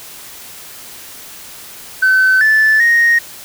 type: tone with pitch steps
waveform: sine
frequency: 1525 / 1750 / 1866 Hz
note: G6 / A6 / A#6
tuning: -48 / -10 / +1 cents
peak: -6 dBFS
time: 2.02-3.19 s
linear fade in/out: 10 ms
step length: 390 ms
effects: tanh soft clip ceiling -5 dBFS + white hiss -34 dBFS RMS until 3.44 s